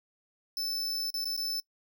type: tone with dropouts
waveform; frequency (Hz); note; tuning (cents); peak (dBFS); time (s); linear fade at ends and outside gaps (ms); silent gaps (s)
45% pulse; 5274; E8; 0; -31; 0.57-1.6; 1; 1.103-1.141 / 1.244-1.255 / 1.365-1.376
effects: noise-tail reverb RT60 0.1 s tail -22 dB re dry